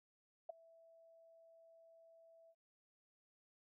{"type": "tone with ADSR envelope", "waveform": "sine", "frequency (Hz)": 659.3, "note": "E5", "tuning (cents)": 0, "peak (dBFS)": -39, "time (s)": [0.49, 2.55], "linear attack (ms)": 7, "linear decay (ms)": 11, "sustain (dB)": -24, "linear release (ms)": 52, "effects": []}